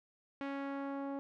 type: tone with low-pass filter sweep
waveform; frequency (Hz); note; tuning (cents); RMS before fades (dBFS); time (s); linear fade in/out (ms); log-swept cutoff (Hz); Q
sawtooth; 277.2; C#4; 0; -40; 0.41-1.19; 0; 2400 to 850; 1.1
effects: none